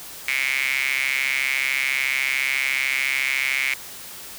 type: tone with high-pass filter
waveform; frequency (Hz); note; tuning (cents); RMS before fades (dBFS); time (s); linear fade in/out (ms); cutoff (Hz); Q
sawtooth; 133.9; C3; +40; -23; 0.28-3.74; 2; 2200; 9.9
effects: white hiss -38 dBFS RMS until 4.38 s